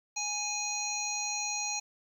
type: harmonic tone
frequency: 830.6 Hz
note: G#5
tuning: in tune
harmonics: 1 / 3 / 5 / 7 / 8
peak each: -39 / -38 / -39 / -39 / -35 dBFS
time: 0.16-1.8 s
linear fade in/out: 10 ms
effects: 10-bit